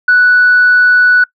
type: tone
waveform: sine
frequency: 1480 Hz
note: F#6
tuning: in tune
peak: -3 dBFS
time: 0.08-1.24 s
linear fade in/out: 5 ms
effects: noise-tail reverb RT60 0.1 s tail -23 dB re dry + tanh soft clip ceiling -1 dBFS